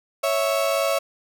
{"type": "tone pair together", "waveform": "35% pulse", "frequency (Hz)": [554.4, 658], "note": ["C#5", "E5"], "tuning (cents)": [0, -3], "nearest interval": "minor third", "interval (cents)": 297, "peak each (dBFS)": -21, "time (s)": [0.23, 0.99], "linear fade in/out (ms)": 10, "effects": []}